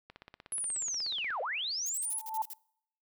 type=click train; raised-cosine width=0.3 ms; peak=-32 dBFS; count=21; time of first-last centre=0.1-1.305 s; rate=16.6 Hz
type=linear two-way sweep; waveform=sine; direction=down then up; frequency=10770 to 466.2 to 10770 Hz; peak=-32 dBFS; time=0.52-2.19 s; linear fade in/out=2 ms; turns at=1.41 s
type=noise bursts; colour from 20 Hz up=violet; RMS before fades=-42 dBFS; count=9; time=1.86-2.535 s; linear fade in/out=2 ms; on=35 ms; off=45 ms
type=tone with exponential growth; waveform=sine; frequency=880 Hz; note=A5; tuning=in tune; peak=-26 dBFS; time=2.03-2.42 s; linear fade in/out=2 ms; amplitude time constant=84 ms
effects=noise-tail reverb RT60 0.7 s tail -25 dB re dry